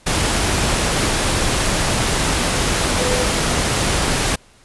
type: tone in noise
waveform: sine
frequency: 501 Hz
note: B4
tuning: 25 cents sharp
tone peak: -21 dBFS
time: 2.99-3.25 s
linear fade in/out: 10 ms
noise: pink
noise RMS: -18 dBFS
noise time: 0.06-4.36 s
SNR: -6 dB
effects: pink hiss -50 dBFS RMS until 4.64 s + resampled to 24000 Hz

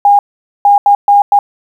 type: tone bursts at uneven times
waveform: sine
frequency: 812 Hz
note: G#5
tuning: 39 cents flat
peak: -3 dBFS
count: 5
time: 0.05-0.19 / 0.65-0.78 / 0.86-0.95 / 1.08-1.22 / 1.32-1.39 s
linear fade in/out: 2 ms
effects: 7-bit

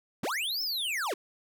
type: linear two-way sweep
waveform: square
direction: up then down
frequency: 106.5 to 5400 to 294.6 Hz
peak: -30 dBFS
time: 0.23-1.14 s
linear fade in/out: 5 ms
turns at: 0.62 s
effects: none

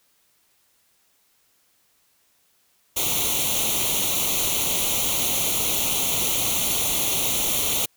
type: noise with comb filter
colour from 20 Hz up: white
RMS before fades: -23 dBFS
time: 2.96-7.86 s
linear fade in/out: 10 ms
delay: 0.3 ms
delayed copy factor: +0.85
effects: white hiss -64 dBFS RMS until 7.96 s

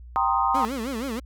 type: chord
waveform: sine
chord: C minor seventh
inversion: second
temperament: equal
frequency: 784 / 932.3 / 1046.5 / 1244.5 Hz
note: G5 / Bb5 / C6 / Eb6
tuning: 0 / 0 / 0 / 0 cents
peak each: -25 dBFS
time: 0.16-0.65 s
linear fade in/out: 0 ms
type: tone with vibrato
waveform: 30% pulse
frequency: 246.9 Hz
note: B3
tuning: in tune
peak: -25 dBFS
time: 0.54-1.2 s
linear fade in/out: 10 ms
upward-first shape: sine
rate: 6.3 Hz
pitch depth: 220 cents each way
effects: added 60 Hz sine -40 dBFS peak until 1.25 s

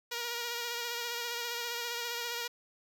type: tone with vibrato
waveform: 5% pulse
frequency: 474.1 Hz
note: A#4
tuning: 29 cents sharp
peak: -23 dBFS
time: 0.11-2.48 s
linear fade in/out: 10 ms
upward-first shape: sine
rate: 15 Hz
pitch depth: 30 cents each way
effects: none

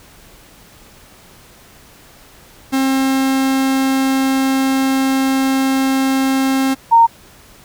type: tone pair in turn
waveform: 45% pulse / sine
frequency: 267 / 921.7 Hz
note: C4 / A#5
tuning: +35 / -20 cents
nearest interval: octave + major sixth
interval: 2145 cents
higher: second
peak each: -13 / -5 dBFS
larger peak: second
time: 2.72-6.75 / 6.91-7.07 s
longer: first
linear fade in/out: 20 ms
effects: pink hiss -44 dBFS RMS until 7.64 s

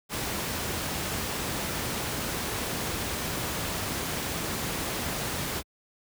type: noise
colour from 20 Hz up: pink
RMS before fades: -31 dBFS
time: 0.09-5.63 s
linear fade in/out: 50 ms
effects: high-pass 60 Hz 12 dB/octave

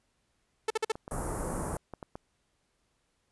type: tone bursts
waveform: sawtooth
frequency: 440 Hz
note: A4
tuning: in tune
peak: -22 dBFS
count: 4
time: 0.68-0.92 s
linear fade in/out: 5 ms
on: 24 ms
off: 48 ms
type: clicks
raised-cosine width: 1 ms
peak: -26 dBFS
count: 6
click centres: 0.955 / 1.079 / 1.559 / 1.937 / 2.028 / 2.155 s
type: band-stop noise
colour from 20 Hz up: pink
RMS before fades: -34 dBFS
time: 1.11-1.77 s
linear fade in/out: 2 ms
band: 1300 to 9100 Hz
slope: 24 dB/octave
effects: pink hiss -75 dBFS RMS until 3.31 s + resampled to 24000 Hz

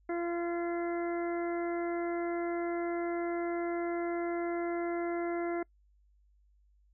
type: harmonic tone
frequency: 343.2 Hz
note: F4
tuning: 30 cents flat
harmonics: 1 / 2 / 3 / 4 / 5 / 6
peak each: -32 / -38 / -48 / -45 / -48 / -46 dBFS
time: 0.09-5.63 s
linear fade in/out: 5 ms
effects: noise-tail reverb RT60 0.1 s tail -26 dB re dry + added 50 Hz sine -63 dBFS peak until 6.93 s

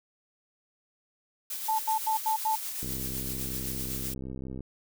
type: noise with tremolo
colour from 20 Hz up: blue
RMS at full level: -34 dBFS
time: 1.5-4.14 s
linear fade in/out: 5 ms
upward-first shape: triangle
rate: 7.9 Hz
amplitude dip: 40%
type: tone bursts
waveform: sine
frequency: 878 Hz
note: A5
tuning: 4 cents flat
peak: -24 dBFS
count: 5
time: 1.68-2.558 s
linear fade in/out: 10 ms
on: 110 ms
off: 82 ms
type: click train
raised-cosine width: 3 ms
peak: -26 dBFS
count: 117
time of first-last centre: 2.83-4.606 s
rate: 65.3 Hz
effects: none

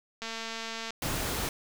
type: click train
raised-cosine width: 0.2 ms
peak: -20 dBFS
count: 156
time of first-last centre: 0.22-0.906 s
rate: 226 Hz
type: noise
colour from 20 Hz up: pink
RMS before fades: -32 dBFS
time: 1.02-1.49 s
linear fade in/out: 2 ms
effects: none

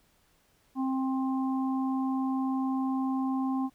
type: harmonic tone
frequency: 263.9 Hz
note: C4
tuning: 15 cents sharp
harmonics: 1 / 3 / 4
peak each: -27 / -37 / -39 dBFS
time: 0.75-3.7 s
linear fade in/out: 50 ms
effects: pink hiss -67 dBFS RMS until 3.74 s

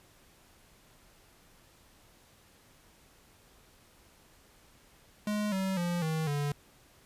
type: tone with pitch steps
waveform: square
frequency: 209.5 / 191.01 / 174.14 / 158.77 / 144.76 Hz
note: G#3 / G3 / F3 / D#3 / D3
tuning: +15 / -45 / -5 / +35 / -25 cents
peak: -30 dBFS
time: 5.27-6.52 s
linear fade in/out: 2 ms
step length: 250 ms
effects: pink hiss -61 dBFS RMS until 7.05 s + resampled to 32000 Hz

